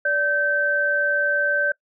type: tone pair together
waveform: sine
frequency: 580 / 1548.4 Hz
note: D5 / G6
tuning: -22 / -22 cents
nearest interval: octave + perfect fourth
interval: 1700 cents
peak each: -24 / -19 dBFS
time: 0.05-1.72 s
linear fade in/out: 5 ms
effects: noise-tail reverb RT60 0.1 s tail -24 dB re dry